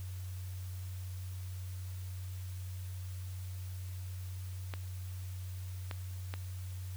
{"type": "clicks", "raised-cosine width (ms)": 0.3, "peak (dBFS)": -24, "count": 3, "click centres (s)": [4.738, 5.912, 6.339], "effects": ["added 92 Hz sine -39 dBFS peak until 6.96 s", "white hiss -56 dBFS RMS until 6.96 s"]}